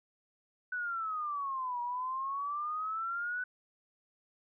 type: exponential two-way sweep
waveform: sine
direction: down then up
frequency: 1500 to 956 to 1500 Hz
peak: -33 dBFS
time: 0.72-3.44 s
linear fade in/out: 5 ms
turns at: 1.81 s
effects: none